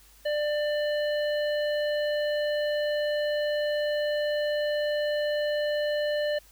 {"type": "harmonic tone", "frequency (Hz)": 594, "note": "D5", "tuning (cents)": 20, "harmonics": [1, 3, 5, 7], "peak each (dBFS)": [-25, -35, -39, -42], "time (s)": [0.25, 6.39], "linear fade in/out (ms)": 10, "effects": ["added 50 Hz sine -57 dBFS peak until 6.51 s", "white hiss -57 dBFS RMS until 6.51 s"]}